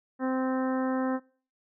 harmonic tone, 260 Hz, C4, 11 cents flat, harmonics 1 / 2 / 3 / 4 / 5 / 6 / 7, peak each -27 / -33 / -37 / -39 / -41 / -43 / -44 dBFS, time 0.19-1.2 s, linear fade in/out 50 ms, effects noise-tail reverb RT60 0.4 s tail -21 dB re dry

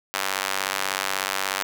square tone with high-pass filter, 48.23 Hz, G1, 27 cents flat, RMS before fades -27 dBFS, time 0.14-1.63 s, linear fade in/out 0 ms, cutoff 1100 Hz, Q 0.77, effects none

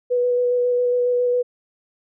sine tone with vibrato, 491.3 Hz, B4, 9 cents flat, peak -16 dBFS, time 0.1-1.43 s, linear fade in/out 20 ms, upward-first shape square, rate 7.3 Hz, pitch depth 9 cents each way, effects none

